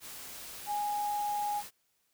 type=tone in noise; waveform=sine; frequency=827 Hz; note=G#5; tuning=8 cents flat; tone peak=-30 dBFS; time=0.66-1.63 s; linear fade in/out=50 ms; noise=white; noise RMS=-45 dBFS; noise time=0-1.71 s; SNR=+12 dB; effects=white hiss -75 dBFS RMS until 2.13 s